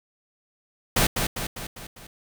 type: noise with echo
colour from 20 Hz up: pink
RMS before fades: -20 dBFS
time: 0.96-1.07 s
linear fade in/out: 5 ms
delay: 200 ms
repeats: 5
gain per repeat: -5 dB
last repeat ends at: 2.07 s
effects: none

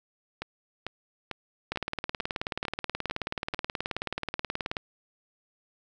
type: two click trains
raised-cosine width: 0.3 ms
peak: -14 / -17 dBFS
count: 58 / 8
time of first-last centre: 1.72-4.768 / 0.42-3.545 s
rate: 18.7 / 2.24 Hz
effects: none

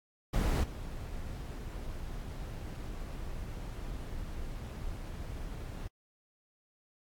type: noise with level steps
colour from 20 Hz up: brown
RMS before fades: -27 / -40 dBFS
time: 0.33-5.88 s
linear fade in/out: 10 ms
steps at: 0.63 s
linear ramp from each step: 10 ms
effects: AAC 64 kbps

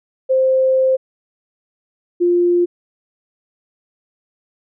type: tone pair in turn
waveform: sine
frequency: 523.3 / 350.4 Hz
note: C5 / F4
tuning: 0 / +6 cents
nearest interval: perfect fifth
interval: 694 cents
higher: first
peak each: -11 dBFS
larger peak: neither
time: 0.29-0.97 / 2.2-2.66 s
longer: first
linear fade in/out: 20 ms
effects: none

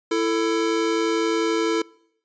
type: tone pair together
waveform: square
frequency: 332.5 / 443.9 Hz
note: E4 / A4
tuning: +15 / +15 cents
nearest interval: perfect fourth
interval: 500 cents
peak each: -23 dBFS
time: 0.11-1.82 s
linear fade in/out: 5 ms
effects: noise-tail reverb RT60 0.7 s tail -24 dB re dry + resampled to 16000 Hz

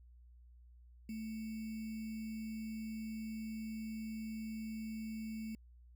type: tone with sample-and-hold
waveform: sine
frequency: 220 Hz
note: A3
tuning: in tune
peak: -40 dBFS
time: 1.09-5.55 s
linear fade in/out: 2 ms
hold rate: 2450 Hz
effects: added 60 Hz sine -57 dBFS peak until 5.95 s

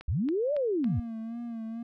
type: click train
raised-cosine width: 0.3 ms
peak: -28 dBFS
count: 4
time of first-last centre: 0.01-0.843 s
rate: 3.6 Hz
type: linear two-way sweep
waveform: sine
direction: up then down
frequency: 51.7 to 608 to 70 Hz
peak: -25 dBFS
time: 0.08-1 s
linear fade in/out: 5 ms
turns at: 0.54 s
type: tone with vibrato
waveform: triangle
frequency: 230 Hz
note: A#3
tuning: 23 cents flat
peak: -32 dBFS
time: 0.85-1.83 s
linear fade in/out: 5 ms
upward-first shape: sine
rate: 2.2 Hz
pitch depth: 58 cents each way
effects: none

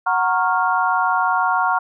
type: chord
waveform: sine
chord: Gb major seventh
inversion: none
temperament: equal with one note detuned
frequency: 740 / 932.3 / 1098.5 / 1396.9 Hz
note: Gb5 / Bb5 / Db6 / F6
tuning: 0 / 0 / -16 / 0 cents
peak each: -21 dBFS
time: 0.06-1.79 s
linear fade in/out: 10 ms
effects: none

